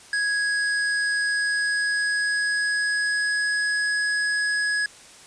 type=tone with pitch glide; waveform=square; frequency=1661.2 to 1675.7 Hz; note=G#6 to G#6; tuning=0 to +15 cents; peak=-22 dBFS; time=0.13-4.86 s; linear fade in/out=2 ms; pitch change=+15 cents; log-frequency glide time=1.25-3.71 s; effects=white hiss -47 dBFS RMS until 5.26 s + resampled to 22050 Hz